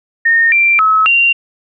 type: tone with pitch steps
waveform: sine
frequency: 1836 / 2360 / 1289 / 2766 Hz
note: A#6 / D7 / E6 / F7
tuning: -27 / +8 / -39 / -17 cents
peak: -7 dBFS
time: 0.25-1.33 s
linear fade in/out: 10 ms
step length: 270 ms
effects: none